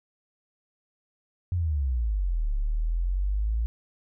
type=exponential two-way sweep; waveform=sine; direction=down then up; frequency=92.5 to 35.03 to 57.7 Hz; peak=-23 dBFS; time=1.52-3.66 s; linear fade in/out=0 ms; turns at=2.53 s; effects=none